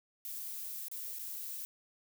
violet noise with dropouts, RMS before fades -42 dBFS, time 0.25-1.65 s, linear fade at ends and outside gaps 0 ms, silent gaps 0.883-0.915 / 1.187-1.193 s, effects none

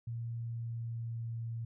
sine tone with pitch glide, 116.54 to 115.13 Hz, A#2 to A#2, 0 to -21 cents, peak -36 dBFS, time 0.07-1.65 s, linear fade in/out 5 ms, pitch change -21 cents, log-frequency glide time 0.35-1.42 s, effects none

